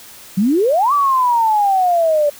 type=exponential two-way sweep; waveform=sine; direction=up then down; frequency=180.2 to 1174.7 to 575 Hz; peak=-11 dBFS; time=0.37-2.3 s; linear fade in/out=10 ms; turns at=0.93 s; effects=white hiss -39 dBFS RMS until 2.39 s